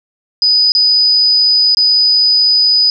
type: tone with dropouts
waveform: sine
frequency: 4978 Hz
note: D#8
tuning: in tune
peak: -7 dBFS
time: 0.42-2.9 s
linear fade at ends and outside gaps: 1 ms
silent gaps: 0.72-0.75 / 1.748-1.77 s
effects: none